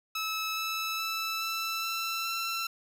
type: tone with pitch steps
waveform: 15% pulse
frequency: 1300 / 1309 / 1318.1 / 1327.3 / 1336.5 / 1345.8 Hz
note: E6 / E6 / E6 / E6 / E6 / E6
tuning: -24 / -13 / -1 / +12 / +23 / +35 cents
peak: -24 dBFS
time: 0.15-2.67 s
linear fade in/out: 5 ms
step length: 420 ms
effects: none